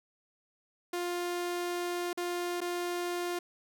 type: tone with dropouts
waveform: sawtooth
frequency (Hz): 351.6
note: F4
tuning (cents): +12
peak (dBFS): -28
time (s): 0.93-3.39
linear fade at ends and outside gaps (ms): 5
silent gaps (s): 2.131-2.174 / 2.606-2.614
effects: none